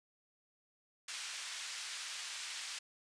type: band-pass noise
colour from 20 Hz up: white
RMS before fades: -44 dBFS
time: 1.08-2.79 s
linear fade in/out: 5 ms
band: 1500 to 6000 Hz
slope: 12 dB/octave
effects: resampled to 22050 Hz